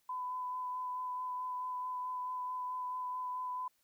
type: tone with vibrato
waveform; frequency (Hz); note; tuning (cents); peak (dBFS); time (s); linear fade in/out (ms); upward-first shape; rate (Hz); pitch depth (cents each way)
sine; 1004; B5; +28; -36; 0.09-3.68; 5; sine; 4.6; 12
effects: white hiss -75 dBFS RMS until 3.83 s